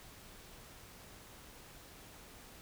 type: silence
effects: pink hiss -55 dBFS RMS until 2.61 s